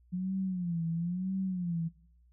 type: tone with vibrato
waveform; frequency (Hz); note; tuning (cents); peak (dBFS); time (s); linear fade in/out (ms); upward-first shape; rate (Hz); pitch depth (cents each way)
sine; 177.5; F3; +28; -30; 0.12-1.89; 20; sine; 1; 130
effects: noise-tail reverb RT60 0.7 s tail -21 dB re dry + added 60 Hz sine -60 dBFS peak until 2.32 s